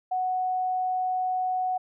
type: tone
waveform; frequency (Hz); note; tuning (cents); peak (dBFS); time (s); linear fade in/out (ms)
sine; 740; F#5; 0; -24; 0.11-1.78; 10
effects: none